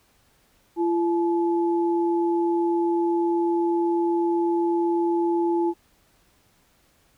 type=tone pair together; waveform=sine; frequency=341 / 859.3 Hz; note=F4 / A5; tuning=-41 / -41 cents; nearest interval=octave + major third; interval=1600 cents; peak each=-20 / -28 dBFS; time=0.76-5.74 s; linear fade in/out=50 ms; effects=pink hiss -62 dBFS RMS until 7.17 s